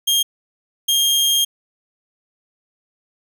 sawtooth tone pair in turn, 3222 / 3222 Hz, G7 / G7, +47 / +47 cents, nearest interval unison, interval 0 cents, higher neither, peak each -11 / -11 dBFS, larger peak neither, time 0.07-0.23 / 0.88-1.45 s, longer second, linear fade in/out 10 ms, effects none

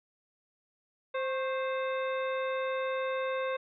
harmonic tone with a mistuned harmonic, 523.3 Hz, C5, in tune, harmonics 1 / 2 / 3 / 4 / 5 / 7, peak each -31 / -37 / -41 / -43 / -45 / -48 dBFS, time 1.14-3.57 s, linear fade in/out 10 ms, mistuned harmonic 2, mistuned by +60 cents, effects none

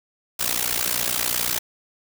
white noise with amplitude modulation, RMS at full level -20 dBFS, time 0.39-1.59 s, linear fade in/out 10 ms, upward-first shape sine, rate 59.9 Hz, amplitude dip 90%, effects none

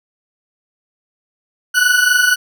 40% pulse tone pair together, 1465 / 1488.9 Hz, F#6 / F#6, -18 / +10 cents, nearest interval unison, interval 28 cents, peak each -14 / -12 dBFS, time 1.74-2.36 s, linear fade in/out 20 ms, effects none

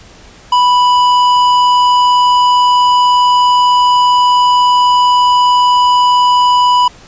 sine tone with tanh clipping, 987.8 Hz, B5, in tune, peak -8 dBFS, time 0.52-6.88 s, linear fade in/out 5 ms, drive 12 dB, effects pink hiss -39 dBFS RMS until 7.07 s + resampled to 16000 Hz

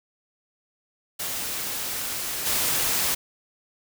white noise with level steps, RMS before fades -30 / -24 dBFS, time 1.19-3.15 s, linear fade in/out 10 ms, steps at 2.45 s, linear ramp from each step 20 ms, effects none

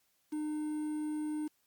triangle tone with quantisation, 303.9 Hz, D#4, 41 cents flat, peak -31 dBFS, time 0.32-1.48 s, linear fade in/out 10 ms, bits 9, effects white hiss -74 dBFS RMS until 1.66 s + MP3 96 kbps

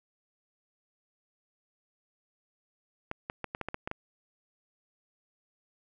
clicks, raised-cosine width 0.5 ms, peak -19 dBFS, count 9, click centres 3.114 / 3.299 / 3.443 / 3.549 / 3.613 / 3.686 / 3.744 / 3.875 / 3.914 s, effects none

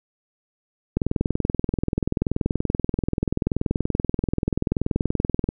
click train, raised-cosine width 3 ms, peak -8 dBFS, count 95, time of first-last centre 0.97-5.489 s, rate 20.8 Hz, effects none

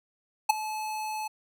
square tone with ADSR envelope, 862 Hz, A5, 36 cents flat, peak -15 dBFS, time 0.49-1.28 s, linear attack 10 ms, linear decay 12 ms, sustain -17 dB, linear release 10 ms, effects none

